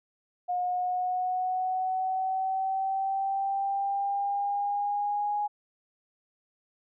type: linear sweep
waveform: sine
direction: up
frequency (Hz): 717 to 830.6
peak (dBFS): -26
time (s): 0.48-5.48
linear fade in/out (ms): 20
effects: none